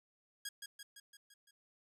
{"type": "tone with echo", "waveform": "10% pulse", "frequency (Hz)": 1644, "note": "G#6", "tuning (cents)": -18, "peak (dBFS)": -32, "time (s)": [0.45, 0.49], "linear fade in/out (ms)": 5, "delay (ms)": 170, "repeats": 6, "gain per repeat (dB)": -4, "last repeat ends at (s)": 1.51, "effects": []}